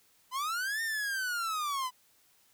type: linear two-way sweep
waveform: 45% pulse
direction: up then down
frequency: 987.8 to 1836 to 987.8 Hz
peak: -31 dBFS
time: 0.31-1.91 s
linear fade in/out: 50 ms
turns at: 0.82 s
effects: white hiss -66 dBFS RMS until 2.53 s